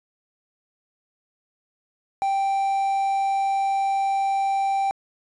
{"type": "tone with quantisation", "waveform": "triangle", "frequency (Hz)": 784, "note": "G5", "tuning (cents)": 0, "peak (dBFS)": -18, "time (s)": [2.22, 4.91], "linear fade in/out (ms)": 0, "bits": 7, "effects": ["resampled to 24000 Hz"]}